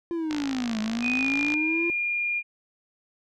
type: linear two-way sweep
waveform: triangle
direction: down then up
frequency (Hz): 344.7 to 212.9 to 344.7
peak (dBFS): -24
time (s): 0.11-1.9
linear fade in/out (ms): 0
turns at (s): 0.8
type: click train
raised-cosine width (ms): 0.2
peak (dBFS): -15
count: 68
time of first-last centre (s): 0.31-1.539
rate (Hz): 54.5
type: tone with pitch glide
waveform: sine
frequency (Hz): 2489 to 2414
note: D#7 to D7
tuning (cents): 0 to +47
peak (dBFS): -24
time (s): 1.01-2.43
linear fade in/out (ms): 50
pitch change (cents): -53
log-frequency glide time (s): 1.2-1.32
effects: none